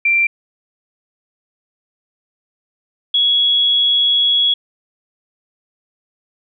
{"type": "tone pair in turn", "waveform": "sine", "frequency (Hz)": [2359, 3347], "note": ["D7", "G#7"], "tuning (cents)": [7, 13], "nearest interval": "tritone", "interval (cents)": 606, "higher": "second", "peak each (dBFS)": -11, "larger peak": "neither", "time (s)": [[0.05, 0.27], [3.14, 4.54]], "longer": "second", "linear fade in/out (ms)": 5, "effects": []}